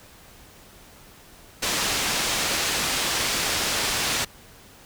white low-pass noise, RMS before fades -25 dBFS, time 1.62-4.25 s, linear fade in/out 10 ms, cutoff 6200 Hz, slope 12 dB/octave, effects pink hiss -49 dBFS RMS until 4.85 s

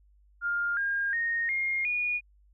sine tone with pitch steps, 1406 / 1615.1 / 1855.2 / 2131 / 2448 Hz, F6 / G#6 / A#6 / C7 / D#7, +11 / -49 / -9 / +31 / -29 cents, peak -26 dBFS, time 0.41-2.21 s, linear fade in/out 50 ms, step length 360 ms, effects added 50 Hz sine -58 dBFS peak until 2.53 s

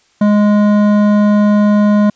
sine tone with hard clipping, 207.7 Hz, G#3, in tune, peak -9 dBFS, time 0.21-2.1 s, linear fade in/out 5 ms, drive 12 dB, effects white hiss -54 dBFS RMS until 2.15 s + resampled to 16000 Hz

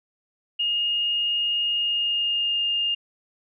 sine tone with pitch glide, 2848 to 2822 Hz, F7 to F7, +33 to +17 cents, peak -21 dBFS, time 0.59-2.95 s, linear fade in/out 10 ms, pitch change -16 cents, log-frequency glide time 1.73-2.65 s, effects none

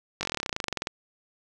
slowing click train, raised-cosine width 0.2 ms, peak -11 dBFS, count 21, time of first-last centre 0.21-0.871 s, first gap 20 ms, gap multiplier 1.05, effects none

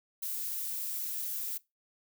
violet noise, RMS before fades -36 dBFS, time 0.22-1.58 s, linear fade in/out 10 ms, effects noise-tail reverb RT60 0.2 s tail -20 dB re dry

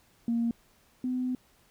sine tone pair in turn, 233.1 / 253 Hz, A#3 / B3, 0 / +42 cents, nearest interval minor second, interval 142 cents, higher second, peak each -24 / -27 dBFS, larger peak first, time 0.28-0.51 / 1.04-1.35 s, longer second, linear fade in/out 2 ms, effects tanh soft clip ceiling -20 dBFS + pink hiss -64 dBFS RMS until 1.7 s

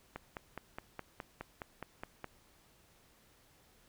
click train, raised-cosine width 0.5 ms, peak -26 dBFS, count 11, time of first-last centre 0.16-2.243 s, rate 4.8 Hz, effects pink hiss -66 dBFS RMS until 3.88 s

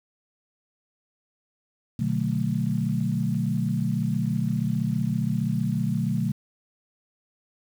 sine chord, B minor seventh, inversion none, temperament equal with one note detuned, 123.47 / 149.66 / 185 / 220 Hz, B2 / D3 / F#3 / A3, 0 / +33 / 0 / 0 cents, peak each -28 dBFS, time 1.99-6.32 s, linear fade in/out 5 ms, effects 8-bit

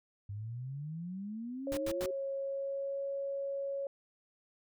sine exponential sweep, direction up, 98.3 to 385.8 Hz, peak -38 dBFS, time 0.29-2.11 s, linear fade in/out 5 ms
sine tone with pitch glide, 547 to 553.7 Hz, C#5 to C#5, -23 to -2 cents, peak -34 dBFS, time 1.67-3.87 s, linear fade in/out 2 ms, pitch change +21 cents, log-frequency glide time 2.33-3.03 s
pink noise bursts, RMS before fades -41 dBFS, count 3, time 1.72-2.059 s, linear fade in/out 0 ms, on 51 ms, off 93 ms
effects none

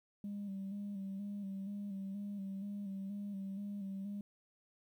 sine tone with vibrato, 198.6 Hz, G3, 23 cents sharp, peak -38 dBFS, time 0.24-4.21 s, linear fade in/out 2 ms, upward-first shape square, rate 2.1 Hz, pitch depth 38 cents each way, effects tanh soft clip ceiling -37 dBFS + 12-bit

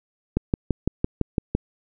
click train, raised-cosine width 3 ms, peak -7 dBFS, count 8, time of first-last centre 0.37-1.55 s, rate 5.93 Hz, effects none

